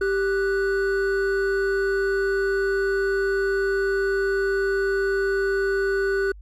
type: tone pair together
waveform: triangle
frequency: 392 / 1480 Hz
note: G4 / F#6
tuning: 0 / 0 cents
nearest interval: octave + major seventh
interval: 2300 cents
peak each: -19 / -25 dBFS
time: 0.01-6.32 s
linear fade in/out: 5 ms
effects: added 50 Hz sine -40 dBFS peak until 6.41 s